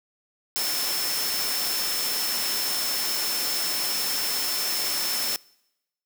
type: tone in noise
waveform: sine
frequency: 5310 Hz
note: E8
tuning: 12 cents sharp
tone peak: -28 dBFS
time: 0.56-5.36 s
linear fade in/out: 0 ms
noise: white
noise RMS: -28 dBFS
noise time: 0.56-5.36 s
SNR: -3 dB
effects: noise-tail reverb RT60 0.9 s tail -25 dB re dry + high-pass 200 Hz 12 dB/octave